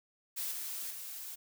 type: noise with level steps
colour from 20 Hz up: blue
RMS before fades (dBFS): -37 / -40 / -44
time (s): 0.36-1.36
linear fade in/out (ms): 20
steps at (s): 0.51 / 0.9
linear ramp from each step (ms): 10
effects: none